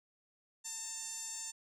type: tone with band-pass filter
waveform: sawtooth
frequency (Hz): 898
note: A5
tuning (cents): +35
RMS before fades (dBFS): -43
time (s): 0.64-1.52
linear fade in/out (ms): 20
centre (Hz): 7300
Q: 5.7
effects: none

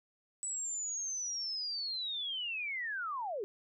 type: linear sweep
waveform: sine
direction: down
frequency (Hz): 7950 to 371.7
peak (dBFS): -35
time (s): 0.43-3.44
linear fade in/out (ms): 0
effects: none

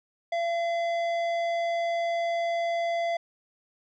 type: tone with tanh clipping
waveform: triangle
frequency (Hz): 680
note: F5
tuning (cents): -46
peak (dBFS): -27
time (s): 0.32-3.17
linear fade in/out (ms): 5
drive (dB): 16
effects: none

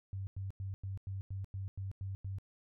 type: tone bursts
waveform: sine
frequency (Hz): 96.9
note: G2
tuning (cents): -20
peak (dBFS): -37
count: 10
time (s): 0.13-2.385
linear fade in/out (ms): 0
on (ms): 140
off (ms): 95
effects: none

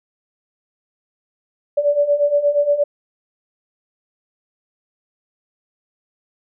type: beating tone pair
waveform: sine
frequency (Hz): 574 / 582.5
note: D5 / D5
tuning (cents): -40 / -14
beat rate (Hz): 8.5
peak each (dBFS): -19 / -15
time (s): 1.77-2.84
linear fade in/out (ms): 10
effects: none

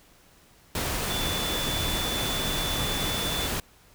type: tone in noise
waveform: sine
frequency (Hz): 3481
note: A7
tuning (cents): -19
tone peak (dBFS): -31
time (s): 1.1-3.47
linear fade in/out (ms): 2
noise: pink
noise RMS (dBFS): -29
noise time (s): 0.75-3.6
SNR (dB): -5
effects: pink hiss -57 dBFS RMS until 3.94 s

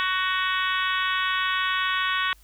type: harmonic tone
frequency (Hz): 372.9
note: F#4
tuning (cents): +14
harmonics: 3 / 4 / 5 / 6 / 7 / 8 / 9 / 10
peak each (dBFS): -27 / -28 / -29 / -35 / -33 / -34 / -32 / -37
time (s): 0-2.33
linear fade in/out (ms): 0
effects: added 50 Hz sine -52 dBFS peak until 2.43 s + white hiss -59 dBFS RMS until 2.43 s

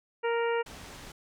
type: harmonic tone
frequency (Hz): 466.2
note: A#4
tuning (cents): 0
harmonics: 1 / 2 / 3 / 4 / 5 / 6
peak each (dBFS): -27 / -33 / -37 / -39 / -41 / -43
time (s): 0.23-0.63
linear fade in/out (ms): 20
type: low-pass noise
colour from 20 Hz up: pink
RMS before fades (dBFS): -46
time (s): 0.66-1.12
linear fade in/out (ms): 5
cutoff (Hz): 8400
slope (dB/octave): 12
effects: none

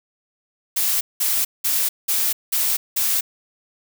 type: noise bursts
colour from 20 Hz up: blue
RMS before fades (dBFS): -20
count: 6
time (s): 0.76-3.21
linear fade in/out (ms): 10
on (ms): 250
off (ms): 190
effects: none

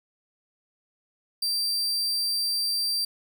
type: tone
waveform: 40% pulse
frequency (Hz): 4699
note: D8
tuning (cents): 0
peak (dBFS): -23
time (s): 1.42-3.05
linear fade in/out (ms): 5
effects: none

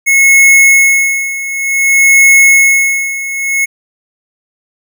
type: tone with tremolo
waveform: square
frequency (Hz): 2182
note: C#7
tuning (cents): -28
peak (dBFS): -3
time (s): 0.06-3.66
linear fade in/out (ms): 20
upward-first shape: sine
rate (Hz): 0.55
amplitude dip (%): 80
effects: none

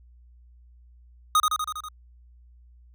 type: tone with echo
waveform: square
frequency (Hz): 1244.5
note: D#6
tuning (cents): 0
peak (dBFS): -17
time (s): 1.35-1.4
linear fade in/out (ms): 2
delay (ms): 81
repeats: 6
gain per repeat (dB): -3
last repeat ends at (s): 1.886
effects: added 60 Hz sine -50 dBFS peak until 2.94 s

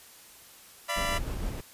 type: chord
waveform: 15% pulse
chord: B diminished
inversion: first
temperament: equal with one note detuned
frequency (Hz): 587.3 / 681.7 / 987.8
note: D5 / F5 / B5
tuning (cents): 0 / -42 / 0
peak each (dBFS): -27 / -27 / -26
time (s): 0.88-1.19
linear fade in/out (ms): 20
type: noise with tremolo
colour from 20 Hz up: brown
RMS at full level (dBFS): -32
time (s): 0.96-1.61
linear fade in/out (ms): 10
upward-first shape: square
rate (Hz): 6.5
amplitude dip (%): 25
effects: white hiss -52 dBFS RMS until 1.73 s + resampled to 32000 Hz

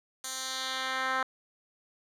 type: tone with band-pass filter sweep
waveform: 10% pulse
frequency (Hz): 261.6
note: C4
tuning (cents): 0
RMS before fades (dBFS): -33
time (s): 0.24-1.23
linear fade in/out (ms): 2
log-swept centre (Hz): 7700 to 1400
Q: 1.3
effects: none

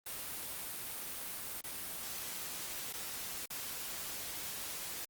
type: noise with dropouts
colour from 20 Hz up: white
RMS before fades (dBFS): -42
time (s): 0.06-5.05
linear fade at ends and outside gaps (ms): 5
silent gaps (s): 1.61-1.639 / 2.928-2.936 / 3.459-3.502
effects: Opus 32 kbps

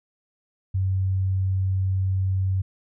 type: tone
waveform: sine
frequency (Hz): 94.9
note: F#2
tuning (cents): +44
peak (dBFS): -20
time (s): 0.74-2.62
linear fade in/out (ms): 10
effects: none

